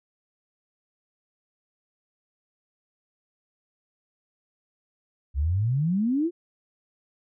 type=exponential sweep; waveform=sine; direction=up; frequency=64.8 to 358.3 Hz; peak=-21 dBFS; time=5.34-6.31 s; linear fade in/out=50 ms; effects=none